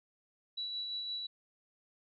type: tone with tremolo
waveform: sine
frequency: 3931 Hz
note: B7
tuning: 9 cents flat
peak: -35 dBFS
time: 0.57-1.27 s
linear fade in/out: 10 ms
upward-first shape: sine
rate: 5.8 Hz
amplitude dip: 30%
effects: none